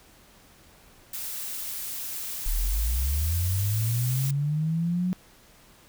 blue noise, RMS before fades -34 dBFS, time 1.13-4.31 s, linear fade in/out 5 ms
sine linear sweep, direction up, 33.52 to 185 Hz, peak -23 dBFS, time 2.46-5.13 s, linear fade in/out 0 ms
effects pink hiss -55 dBFS RMS until 5.88 s

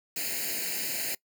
white noise with comb filter, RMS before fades -32 dBFS, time 0.16-1.15 s, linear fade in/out 5 ms, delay 0.43 ms, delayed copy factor +1, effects noise-tail reverb RT60 0.1 s tail -22 dB re dry + high-pass 200 Hz 12 dB/octave

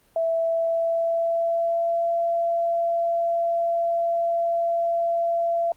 sine tone with pitch glide, 659.3 to 678.2 Hz, E5 to E5, 0 to +49 cents, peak -20 dBFS, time 0.16-5.72 s, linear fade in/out 2 ms, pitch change +49 cents, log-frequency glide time 0.29-2.11 s, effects pink hiss -61 dBFS RMS until 5.76 s + Opus 32 kbps

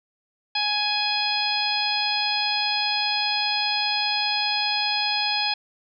harmonic tone, 835 Hz, G#5, 9 cents sharp, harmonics 1 / 2 / 3 / 4 / 5 / 6, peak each -28 / -34 / -28 / -28 / -28 / -28 dBFS, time 0.55-5.54 s, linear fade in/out 5 ms, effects none

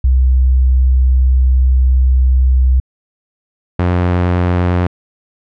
sine / sawtooth tone pair in turn, 64.1 / 88.89 Hz, C2 / F2, -35 / +31 cents, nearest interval tritone, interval 566 cents, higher second, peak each -7 dBFS, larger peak neither, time 0.04-2.8 / 3.79-4.87 s, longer first, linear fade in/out 5 ms, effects low-pass 2000 Hz 12 dB/octave

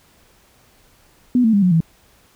sine tone with pitch steps, 247.7 / 223.2 / 201.2 / 181.33 / 163.42 Hz, B3 / A3 / G3 / F#3 / E3, +5 / +25 / +45 / -35 / -15 cents, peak -11 dBFS, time 1.35-1.805 s, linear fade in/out 2 ms, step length 91 ms, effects pink hiss -54 dBFS RMS until 2.35 s

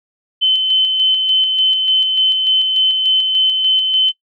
sine tone with tremolo, 3058 Hz, G7, 44 cents flat, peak -10 dBFS, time 0.41-4.12 s, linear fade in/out 20 ms, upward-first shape square, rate 3.4 Hz, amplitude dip 35%, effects noise-tail reverb RT60 0.1 s tail -17 dB re dry

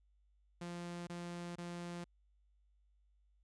sawtooth tone bursts, 173.6 Hz, F3, 10 cents flat, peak -39 dBFS, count 3, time 0.61-2.042 s, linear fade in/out 5 ms, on 460 ms, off 26 ms, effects added 50 Hz sine -69 dBFS peak until 3.43 s + resampled to 22050 Hz

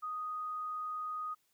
sine tone, 1244.5 Hz, D#6, in tune, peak -36 dBFS, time 0.02-1.35 s, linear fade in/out 20 ms, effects white hiss -75 dBFS RMS until 1.53 s

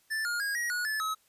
square tone with pitch steps, 1762 / 1423 / 1637 / 1899 / 1456 / 1735 / 1282 Hz, A6 / F6 / G#6 / A#6 / F#6 / A6 / E6, +2 / +32 / -25 / +32 / -28 / -25 / -49 cents, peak -30 dBFS, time 0.1-1.15 s, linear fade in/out 20 ms, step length 150 ms, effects white hiss -67 dBFS RMS until 1.28 s + resampled to 32000 Hz

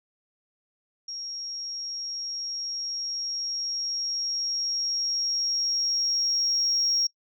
sine tone with level ramp, 5588 Hz, F8, in tune, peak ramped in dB -33 to -20 dBFS, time 1.08-7.07 s, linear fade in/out 5 ms, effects noise-tail reverb RT60 0.1 s tail -25 dB re dry + tanh soft clip ceiling -16 dBFS

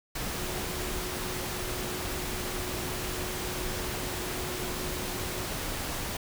sine tone in noise, 364.5 Hz, F#4, 26 cents flat, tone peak -40 dBFS, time 0.38-5.46 s, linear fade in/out 5 ms, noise pink, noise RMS -34 dBFS, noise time 0.15-6.17 s, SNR -9 dB, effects none

